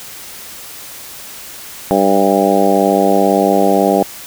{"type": "harmonic tone with a mistuned harmonic", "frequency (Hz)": 98, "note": "G2", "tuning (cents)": 0, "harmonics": [2, 3, 4, 5, 6, 7, 8], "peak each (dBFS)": [-17, -17, -17, -17, -17, -17, -17], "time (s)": [1.91, 4.03], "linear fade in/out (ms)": 0, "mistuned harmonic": 8, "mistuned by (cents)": 37, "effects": ["white hiss -32 dBFS RMS until 4.26 s"]}